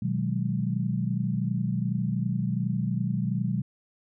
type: chord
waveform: sine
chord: G# minor seventh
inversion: first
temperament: equal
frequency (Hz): 123.47 / 155.56 / 185 / 207.7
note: B2 / D#3 / F#3 / G#3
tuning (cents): 0 / 0 / 0 / 0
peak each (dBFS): -29 / -32 / -29 / -32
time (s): 0.02-3.62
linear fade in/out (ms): 5
effects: none